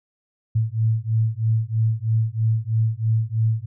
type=beating tone pair; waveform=sine; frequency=110 / 113.1 Hz; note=A2 / A2; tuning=0 / +48 cents; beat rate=3.1 Hz; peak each=-21 dBFS; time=0.55-3.66 s; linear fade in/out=10 ms; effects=none